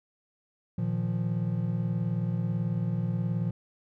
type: chord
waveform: triangle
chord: Bb suspended fourth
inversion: none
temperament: equal with one note detuned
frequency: 116.54 / 155.56 / 174.11 Hz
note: Bb2 / Eb3 / F3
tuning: 0 / 0 / -5 cents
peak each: -28 / -32 / -28 dBFS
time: 0.78-3.51 s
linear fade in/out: 5 ms
effects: none